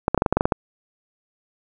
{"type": "clicks", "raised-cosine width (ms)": 1, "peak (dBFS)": -3, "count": 10, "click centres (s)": [0.081, 0.146, 0.177, 0.221, 0.262, 0.326, 0.37, 0.409, 0.455, 0.522], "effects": []}